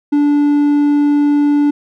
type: tone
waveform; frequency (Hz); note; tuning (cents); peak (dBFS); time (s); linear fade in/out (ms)
triangle; 290.9; D4; -16; -7; 0.12-1.71; 10
effects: none